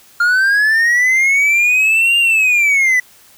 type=linear two-way sweep; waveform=triangle; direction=up then down; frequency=1396.9 to 2808 to 1967 Hz; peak=-8 dBFS; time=0.2-3 s; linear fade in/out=5 ms; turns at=2.18 s; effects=white hiss -46 dBFS RMS until 3.37 s